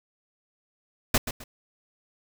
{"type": "noise with echo", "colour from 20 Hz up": "pink", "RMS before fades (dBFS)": -20, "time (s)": [1.14, 1.18], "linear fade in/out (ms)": 5, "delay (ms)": 130, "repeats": 2, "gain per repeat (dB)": -11, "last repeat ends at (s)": 1.44, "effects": []}